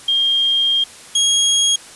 sine / 25% pulse tone pair in turn, 3215 / 3284 Hz, G7 / G#7, +43 / -20 cents, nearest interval unison, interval 37 cents, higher second, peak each -13 / -9 dBFS, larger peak second, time 0.08-0.84 / 1.15-1.76 s, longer first, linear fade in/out 5 ms, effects white hiss -39 dBFS RMS until 1.95 s + resampled to 24000 Hz

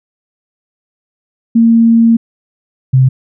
sine tone pair in turn, 229.4 / 130.59 Hz, A#3 / C3, -28 / -3 cents, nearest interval minor seventh, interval 975 cents, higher first, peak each -4 dBFS, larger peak neither, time 1.55-2.17 / 2.93-3.09 s, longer first, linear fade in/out 10 ms, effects none

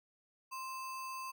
sine tone with sample-and-hold, 1046.5 Hz, C6, in tune, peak -40 dBFS, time 0.51-1.32 s, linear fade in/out 20 ms, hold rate 3675 Hz, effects none

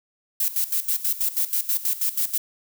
violet noise with tremolo, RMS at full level -22 dBFS, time 0.4-2.38 s, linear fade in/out 5 ms, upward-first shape square, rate 6.2 Hz, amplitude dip 80%, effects none

